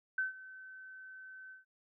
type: tone with ADSR envelope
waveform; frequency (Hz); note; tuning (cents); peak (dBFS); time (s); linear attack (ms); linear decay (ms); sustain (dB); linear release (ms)
sine; 1529; G6; -44; -29; 0.18-1.65; 4; 140; -19; 140
effects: none